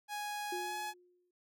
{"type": "tone with pitch glide", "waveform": "sawtooth", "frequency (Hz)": [830.6, 844.6], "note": ["G#5", "G#5"], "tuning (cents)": [0, 29], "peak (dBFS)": -34, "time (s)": [0.08, 0.94], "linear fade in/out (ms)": 50, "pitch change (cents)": 29, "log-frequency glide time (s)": [0.53, 0.75]}
{"type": "tone with exponential decay", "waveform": "sine", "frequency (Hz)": 357.2, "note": "F4", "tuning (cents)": 39, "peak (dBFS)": -37, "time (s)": [0.52, 1.31], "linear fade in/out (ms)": 5, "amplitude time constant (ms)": 170}
{"effects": []}